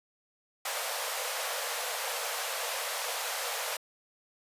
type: high-pass noise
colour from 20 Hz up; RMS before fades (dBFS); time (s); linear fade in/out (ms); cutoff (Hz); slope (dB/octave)
pink; -34; 0.65-3.77; 5; 470; 96
effects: resampled to 32000 Hz